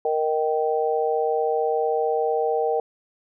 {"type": "chord", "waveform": "sine", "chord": "Eb major", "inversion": "second", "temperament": "just", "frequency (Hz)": [466.7, 622.3, 777.8], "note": ["Bb4", "Eb5", "G5"], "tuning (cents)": [2, 0, -14], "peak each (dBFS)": [-22, -27, -25], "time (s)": [0.05, 2.8], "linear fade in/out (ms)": 2, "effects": []}